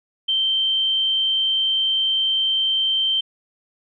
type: tone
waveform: sine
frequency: 3125 Hz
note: G7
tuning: 6 cents flat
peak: -17 dBFS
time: 0.28-3.21 s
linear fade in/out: 10 ms
effects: none